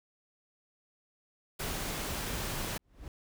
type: noise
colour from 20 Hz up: pink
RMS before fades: -36 dBFS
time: 1.59-2.78 s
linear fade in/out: 10 ms
type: noise with exponential growth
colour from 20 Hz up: brown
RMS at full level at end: -40 dBFS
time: 2.79-3.08 s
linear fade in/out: 1 ms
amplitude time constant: 62 ms
effects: none